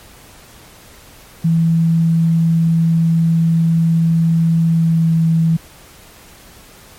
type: tone with pitch glide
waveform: sine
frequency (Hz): 164.81 to 163.29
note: E3 to E3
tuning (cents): 0 to -16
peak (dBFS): -10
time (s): 1.44-5.57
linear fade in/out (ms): 10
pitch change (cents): -16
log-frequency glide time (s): 4.69-5.17
effects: pink hiss -42 dBFS RMS until 6.98 s + MP3 64 kbps